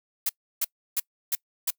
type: noise bursts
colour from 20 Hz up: blue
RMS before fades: -25 dBFS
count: 5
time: 0.26-1.705 s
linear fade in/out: 5 ms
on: 33 ms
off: 320 ms
effects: noise-tail reverb RT60 0.1 s tail -25 dB re dry